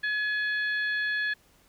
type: harmonic tone with a mistuned harmonic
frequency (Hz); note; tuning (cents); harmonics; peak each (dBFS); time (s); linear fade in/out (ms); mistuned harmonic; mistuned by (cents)
849; G#5; +38; 2 / 3 / 4 / 5; -26 / -42 / -39 / -43; 0.03-1.34; 10; 3; -26
effects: pink hiss -62 dBFS RMS until 1.68 s